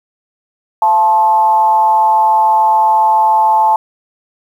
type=tone with frequency modulation; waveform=sine; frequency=873 Hz; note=A5; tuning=14 cents flat; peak=-7 dBFS; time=0.82-3.76 s; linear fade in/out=2 ms; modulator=191 Hz; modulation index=0.49; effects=7-bit